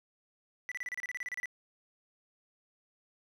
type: tone bursts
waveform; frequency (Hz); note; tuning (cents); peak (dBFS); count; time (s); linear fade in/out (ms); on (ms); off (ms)
triangle; 1975.5; B6; 0; -33; 14; 0.69-1.457; 0; 26; 31
effects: none